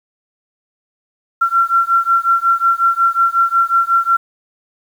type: beating tone pair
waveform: sine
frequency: 1360 / 1365.5 Hz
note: F6 / F6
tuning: -46 / -39 cents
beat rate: 5.5 Hz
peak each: -14 dBFS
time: 1.41-4.17 s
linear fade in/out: 10 ms
effects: 7-bit